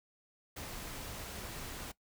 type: noise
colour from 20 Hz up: pink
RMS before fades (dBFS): -44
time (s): 0.56-1.92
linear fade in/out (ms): 10
effects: noise-tail reverb RT60 0.1 s tail -19 dB re dry